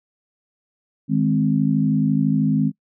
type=chord; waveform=sine; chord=Ab major; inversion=second; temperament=equal; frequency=155.56 / 207.7 / 261.6 Hz; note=Eb3 / Ab3 / C4; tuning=0 / 0 / 0 cents; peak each=-20 dBFS; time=1.08-2.72 s; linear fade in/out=50 ms; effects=noise-tail reverb RT60 0.1 s tail -22 dB re dry